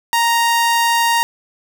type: tone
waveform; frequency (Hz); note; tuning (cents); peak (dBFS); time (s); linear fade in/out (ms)
sawtooth; 932.3; A#5; 0; -9; 0.13-1.23; 0
effects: none